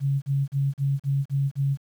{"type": "tone bursts", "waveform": "sine", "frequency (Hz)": 138.59, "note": "C#3", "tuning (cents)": 0, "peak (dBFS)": -20, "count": 7, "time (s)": [0, 1.774], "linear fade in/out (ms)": 50, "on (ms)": 220, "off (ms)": 39, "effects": ["9-bit"]}